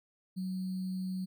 sine tone with sample-and-hold, 186.2 Hz, F#3, 11 cents sharp, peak -33 dBFS, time 0.36-1.26 s, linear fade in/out 20 ms, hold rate 4410 Hz, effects none

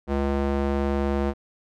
square tone with band-pass filter, 69.6 Hz, C#2, 8 cents sharp, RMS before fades -24 dBFS, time 0.07-1.34 s, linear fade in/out 50 ms, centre 440 Hz, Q 0.64, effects none

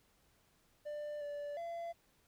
triangle tone with pitch steps, 593 / 581 / 679 Hz, D5 / D5 / F5, +17 / -19 / -49 cents, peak -38 dBFS, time 0.85-1.93 s, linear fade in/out 20 ms, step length 360 ms, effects pink hiss -72 dBFS RMS until 2.27 s

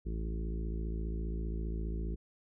harmonic tone with a mistuned harmonic, 55 Hz, A1, in tune, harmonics 1 / 2 / 3 / 4 / 5 / 6 / 7 / 8, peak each -34 / -49 / -43 / -47 / -54 / -47 / -49 / -54 dBFS, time 0.05-2.16 s, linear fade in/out 20 ms, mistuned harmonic 1, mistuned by +38 cents, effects none

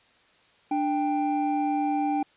triangle tone pair together, 295.2 / 788 Hz, D4 / G5, +9 / +9 cents, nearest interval octave + perfect fourth, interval 1700 cents, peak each -24 dBFS, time 0.71-2.23 s, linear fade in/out 5 ms, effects white hiss -60 dBFS RMS until 2.36 s + resampled to 8000 Hz

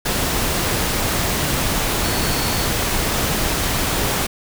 sine tone in noise, 4412 Hz, C#8, 9 cents flat, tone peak -30 dBFS, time 2.03-2.67 s, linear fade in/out 10 ms, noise pink, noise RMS -20 dBFS, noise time 0.05-4.27 s, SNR -13 dB, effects none

